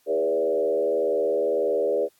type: tone with frequency modulation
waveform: sine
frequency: 490 Hz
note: B4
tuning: 14 cents flat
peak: -20 dBFS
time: 0.06-2.09 s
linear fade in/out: 50 ms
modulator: 78.2 Hz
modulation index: 1.4
effects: white hiss -64 dBFS RMS until 2.19 s + AAC 64 kbps